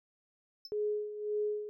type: tone with exponential decay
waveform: triangle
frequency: 5274 Hz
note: E8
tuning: in tune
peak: -38 dBFS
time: 0.65-0.72 s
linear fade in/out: 2 ms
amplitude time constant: 15 ms
type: tone with tremolo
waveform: sine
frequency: 420 Hz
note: G#4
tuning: 19 cents sharp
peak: -29 dBFS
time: 0.72-1.69 s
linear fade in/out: 0 ms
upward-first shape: sine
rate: 1.8 Hz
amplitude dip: 70%
effects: none